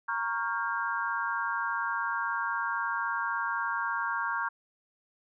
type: chord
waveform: sine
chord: G half-diminished seventh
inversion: first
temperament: equal with one note detuned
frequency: 932.3 / 1108.7 / 1396.9 / 1600.9 Hz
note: Bb5 / Db6 / F6 / G6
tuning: 0 / 0 / 0 / +36 cents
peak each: -34 dBFS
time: 0.08-4.49 s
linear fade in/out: 10 ms
effects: none